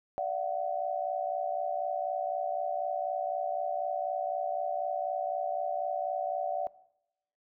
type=tone cluster; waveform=sine; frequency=585 / 684 / 748 Hz; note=D5 / F5 / F#5; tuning=-7 / -36 / +19 cents; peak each=-34 / -35 / -33 dBFS; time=0.18-6.67 s; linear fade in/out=0 ms; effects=noise-tail reverb RT60 0.8 s tail -20 dB re dry